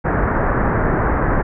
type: low-pass noise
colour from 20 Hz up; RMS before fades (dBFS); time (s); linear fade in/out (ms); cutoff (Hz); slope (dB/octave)
pink; -17; 0.04-1.43; 20; 1800; 48
effects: none